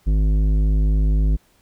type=tone with tanh clipping; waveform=sine; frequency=51.91 Hz; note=G#1; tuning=in tune; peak=-16 dBFS; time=0.06-1.37 s; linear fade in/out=20 ms; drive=12 dB; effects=pink hiss -59 dBFS RMS until 1.61 s